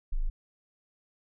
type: tone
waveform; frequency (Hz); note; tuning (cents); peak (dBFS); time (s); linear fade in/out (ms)
sine; 26.19; G#0; +16; -25; 0.12-0.3; 10
effects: none